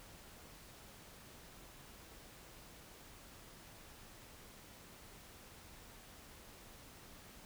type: silence
effects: pink hiss -57 dBFS RMS until 7.45 s